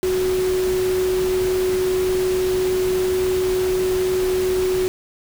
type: tone in noise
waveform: sine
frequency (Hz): 370.6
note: F#4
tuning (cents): +3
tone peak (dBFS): -17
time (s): 0.03-4.88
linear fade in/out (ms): 0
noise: pink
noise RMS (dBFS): -30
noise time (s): 0.03-4.88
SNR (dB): +10
effects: none